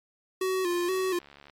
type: tone with vibrato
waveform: square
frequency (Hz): 362.8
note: F#4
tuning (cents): -34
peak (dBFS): -26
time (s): 0.41-1.19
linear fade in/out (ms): 5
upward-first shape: square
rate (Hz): 2.1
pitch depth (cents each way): 60
type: click train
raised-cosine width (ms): 0.3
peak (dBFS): -33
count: 57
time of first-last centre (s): 0.71-1.498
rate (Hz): 71.1
effects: MP3 64 kbps